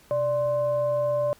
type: tone with frequency modulation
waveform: sine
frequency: 587.3 Hz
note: D5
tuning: in tune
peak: -21 dBFS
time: 0.11-1.33 s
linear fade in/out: 0 ms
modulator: 460 Hz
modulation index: 0.42
effects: pink hiss -55 dBFS RMS until 1.39 s + MP3 96 kbps